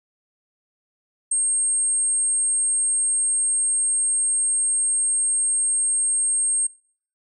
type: tone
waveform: sine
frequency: 8510 Hz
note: C9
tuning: 28 cents sharp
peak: -18 dBFS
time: 1.31-6.67 s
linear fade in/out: 5 ms
effects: noise-tail reverb RT60 0.5 s tail -22 dB re dry

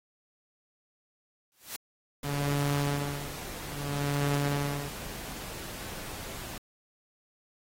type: noise with exponential growth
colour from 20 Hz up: white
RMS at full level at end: -34 dBFS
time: 1.52-1.76 s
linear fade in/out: 0 ms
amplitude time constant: 51 ms
type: noise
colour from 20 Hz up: pink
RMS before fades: -41 dBFS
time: 2.23-6.58 s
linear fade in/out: 2 ms
type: tone with tremolo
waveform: sawtooth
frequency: 142.9 Hz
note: D3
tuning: 47 cents flat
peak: -22 dBFS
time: 2.24-4.89 s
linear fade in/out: 5 ms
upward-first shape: sine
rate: 0.6 Hz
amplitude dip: 100%
effects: AAC 48 kbps

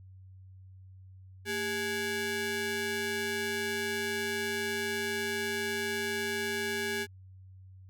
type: ring-modulated tone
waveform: sawtooth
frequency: 628 Hz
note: D#5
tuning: 16 cents sharp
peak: -24 dBFS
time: 1.45-7.07 s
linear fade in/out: 50 ms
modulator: 1030 Hz
effects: added 94 Hz sine -49 dBFS peak until 7.89 s

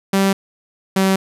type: tone pair in turn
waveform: sawtooth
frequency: 194.8 / 191.67 Hz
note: G3 / G3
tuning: -11 / -39 cents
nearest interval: unison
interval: 28 cents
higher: first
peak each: -9 dBFS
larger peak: neither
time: 0.13-0.33 / 0.96-1.16 s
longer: neither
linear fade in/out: 5 ms
effects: resampled to 32000 Hz + 8-bit

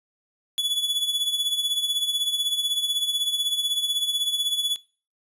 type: tone with tremolo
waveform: 45% pulse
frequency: 3414 Hz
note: G#7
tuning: 47 cents sharp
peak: -20 dBFS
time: 0.58-4.76 s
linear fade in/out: 0 ms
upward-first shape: triangle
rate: 16 Hz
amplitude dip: 75%
effects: noise-tail reverb RT60 0.4 s tail -22 dB re dry + resampled to 32000 Hz

